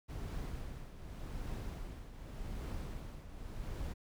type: noise with tremolo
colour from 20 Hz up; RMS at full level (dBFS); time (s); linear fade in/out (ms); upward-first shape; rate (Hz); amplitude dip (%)
brown; -40; 0.08-3.94; 20; triangle; 0.86; 70
effects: none